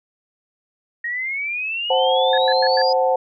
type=exponential sweep; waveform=sine; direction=up; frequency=1864.7 to 4978 Hz; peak=-22 dBFS; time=1.04-2.93 s; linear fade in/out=5 ms
type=chord; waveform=sine; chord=F# diminished; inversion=second; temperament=equal; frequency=523.3 / 740 / 880 Hz; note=C5 / F#5 / A5; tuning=0 / 0 / 0 cents; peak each=-17 / -20 / -22 dBFS; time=1.9-3.16 s; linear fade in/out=5 ms
type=tone bursts; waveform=sine; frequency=1704 Hz; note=G#6; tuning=44 cents sharp; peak=-22 dBFS; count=4; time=2.33-2.818 s; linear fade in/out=2 ms; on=47 ms; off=100 ms
effects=none